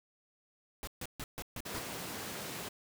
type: noise bursts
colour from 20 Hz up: pink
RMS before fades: -41 dBFS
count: 6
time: 0.83-1.788 s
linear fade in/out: 0 ms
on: 43 ms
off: 140 ms
type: high-pass noise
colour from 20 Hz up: pink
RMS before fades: -42 dBFS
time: 1.65-2.69 s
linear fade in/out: 10 ms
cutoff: 140 Hz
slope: 12 dB/octave
effects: none